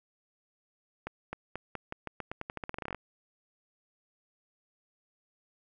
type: accelerating click train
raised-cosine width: 0.5 ms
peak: -21 dBFS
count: 21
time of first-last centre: 1.07-2.947 s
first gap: 260 ms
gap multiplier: 0.87
effects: none